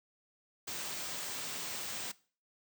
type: band-stop noise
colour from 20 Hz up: white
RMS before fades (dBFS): -40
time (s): 0.67-2.12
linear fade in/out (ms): 10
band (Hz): 9200 to 15000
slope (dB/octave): 96
effects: noise-tail reverb RT60 0.4 s tail -20 dB re dry + high-pass 100 Hz 12 dB/octave